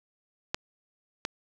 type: clicks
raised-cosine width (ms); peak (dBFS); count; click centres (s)
0.2; -10 / -12; 2; 0.545 / 1.251
effects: none